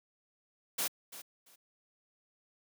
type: noise with echo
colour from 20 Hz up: white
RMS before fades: -33 dBFS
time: 0.78-0.88 s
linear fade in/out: 10 ms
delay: 340 ms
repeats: 2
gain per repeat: -14 dB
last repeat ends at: 1.56 s
effects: high-pass 200 Hz 12 dB/octave